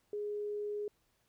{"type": "tone", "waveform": "sine", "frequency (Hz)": 415.3, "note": "G#4", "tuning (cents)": 0, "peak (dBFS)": -35, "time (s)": [0.13, 0.88], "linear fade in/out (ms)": 2, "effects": ["pink hiss -75 dBFS RMS until 1.28 s"]}